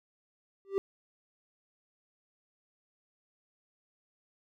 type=tone with exponential growth; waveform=triangle; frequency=392 Hz; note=G4; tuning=in tune; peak=-20 dBFS; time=0.65-0.78 s; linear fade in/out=0 ms; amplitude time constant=28 ms; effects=none